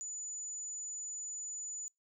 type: tone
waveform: sine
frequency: 6970 Hz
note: A8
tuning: 17 cents flat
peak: -39 dBFS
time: 0.01-1.88 s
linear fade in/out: 0 ms
effects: noise-tail reverb RT60 0.2 s tail -26 dB re dry